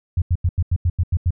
sine tone bursts, 87.31 Hz, F2, in tune, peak -14 dBFS, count 9, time 0.17-1.307 s, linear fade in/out 5 ms, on 49 ms, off 87 ms, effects none

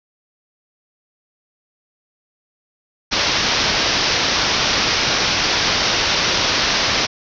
white low-pass noise, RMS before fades -18 dBFS, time 3.11-7.07 s, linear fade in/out 20 ms, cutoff 5900 Hz, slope 96 dB/octave, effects none

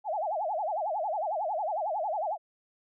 sine tone with vibrato, 730 Hz, F#5, 24 cents flat, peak -28 dBFS, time 0.04-2.38 s, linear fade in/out 50 ms, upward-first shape sine, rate 11 Hz, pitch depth 300 cents each way, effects none

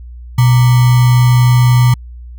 sine tone with sample-and-hold, 123.47 Hz, B2, in tune, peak -5 dBFS, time 0.38-1.94 s, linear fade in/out 5 ms, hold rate 1050 Hz, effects added 60 Hz sine -28 dBFS peak until 2.38 s

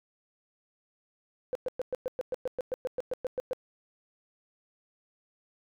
sine tone bursts, 508 Hz, B4, 49 cents sharp, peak -27 dBFS, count 16, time 1.53-3.532 s, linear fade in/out 0 ms, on 22 ms, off 110 ms, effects tanh soft clip ceiling -23 dBFS

